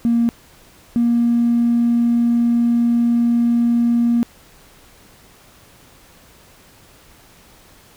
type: tone pair in turn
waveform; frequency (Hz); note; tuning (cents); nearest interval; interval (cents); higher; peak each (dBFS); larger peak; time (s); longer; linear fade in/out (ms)
triangle; 234 / 236.3; A#3 / A#3; +7 / +24; unison; 17; second; -9; neither; 0.05-0.29 / 0.96-4.23; second; 0
effects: tanh soft clip ceiling -10 dBFS + pink hiss -48 dBFS RMS until 7.96 s